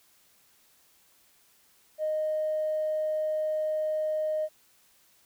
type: tone with tanh clipping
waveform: triangle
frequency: 619 Hz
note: D#5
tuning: 9 cents flat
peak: -26 dBFS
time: 1.98-4.49 s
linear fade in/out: 50 ms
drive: 4 dB
effects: white hiss -63 dBFS RMS until 5.25 s